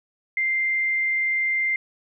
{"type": "tone", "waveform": "sine", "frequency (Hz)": 2093, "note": "C7", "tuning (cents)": 0, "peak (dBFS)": -20, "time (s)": [0.37, 1.76], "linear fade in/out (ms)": 2, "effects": []}